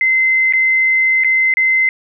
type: tone with dropouts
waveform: sine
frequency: 2064 Hz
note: C7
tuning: 24 cents flat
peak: -10 dBFS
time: 0.01-1.89 s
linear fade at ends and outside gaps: 1 ms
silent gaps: 0.525-0.535 / 1.237-1.245 / 1.539-1.57 s
effects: none